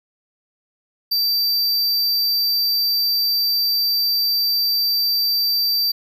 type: tone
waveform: square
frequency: 4666 Hz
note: D8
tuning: 12 cents flat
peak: -17 dBFS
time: 1.11-5.92 s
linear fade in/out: 10 ms
effects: none